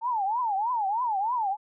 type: tone with vibrato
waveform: sine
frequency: 880 Hz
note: A5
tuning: in tune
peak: -24 dBFS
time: 0.01-1.57 s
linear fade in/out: 50 ms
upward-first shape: triangle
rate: 3.2 Hz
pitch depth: 270 cents each way
effects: none